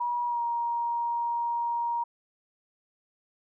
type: tone with pitch glide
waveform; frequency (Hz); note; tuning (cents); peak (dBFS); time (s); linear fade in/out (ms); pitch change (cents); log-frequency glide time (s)
sine; 962 to 942.2; B5 to A#5; -46 to +18; -26; 0-2.04; 10; -36; 0.26-0.42
effects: none

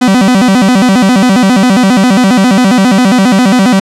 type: tone with vibrato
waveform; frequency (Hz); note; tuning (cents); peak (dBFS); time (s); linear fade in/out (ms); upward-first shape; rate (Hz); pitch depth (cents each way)
45% pulse; 220; A3; 0; -4; 0.01-3.8; 10; square; 7.4; 230
effects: low-pass 9000 Hz 12 dB/octave

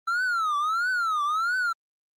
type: tone with vibrato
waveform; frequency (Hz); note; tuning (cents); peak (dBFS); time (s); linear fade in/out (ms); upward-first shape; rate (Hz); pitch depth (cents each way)
triangle; 1325; E6; +9; -21; 0.07-1.73; 10; triangle; 1.5; 250
effects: Opus 32 kbps

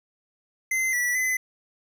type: tone with pitch steps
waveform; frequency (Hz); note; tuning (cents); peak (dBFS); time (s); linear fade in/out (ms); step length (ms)
square; 2065 / 1954 / 2027; C7 / B6 / B6; -23 / -19 / +45; -23; 0.71-1.37; 5; 220
effects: none

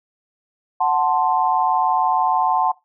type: chord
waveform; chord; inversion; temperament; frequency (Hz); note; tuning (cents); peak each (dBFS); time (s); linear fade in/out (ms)
sine; F# diminished; none; equal; 740 / 880 / 1046.5; F#5 / A5 / C6; 0 / 0 / 0; -19 / -19 / -21; 0.8-2.72; 10
effects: noise-tail reverb RT60 0.2 s tail -20 dB re dry

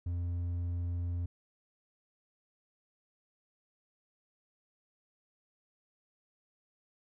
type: tone with hard clipping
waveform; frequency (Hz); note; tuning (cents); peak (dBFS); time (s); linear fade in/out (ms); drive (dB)
sine; 87.31; F2; 0; -33; 0.06-1.26; 5; 3
effects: none

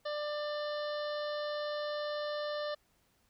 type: harmonic tone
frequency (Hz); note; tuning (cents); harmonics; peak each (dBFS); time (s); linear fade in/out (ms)
594; D5; +20; 1 / 2 / 3 / 5 / 6 / 7 / 8 / 9; -35 / -43 / -45 / -51 / -49 / -49 / -55 / -56; 0.05-2.75; 10
effects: pink hiss -72 dBFS RMS until 3.29 s

